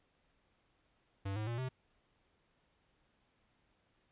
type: tone with pitch steps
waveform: square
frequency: 98 / 107.49 / 117.9 / 129.31 Hz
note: G2 / A2 / A#2 / C3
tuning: 0 / -40 / +20 / -20 cents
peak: -37 dBFS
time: 1.25-1.69 s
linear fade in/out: 10 ms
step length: 110 ms
effects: pink hiss -75 dBFS RMS until 4.11 s + resampled to 8000 Hz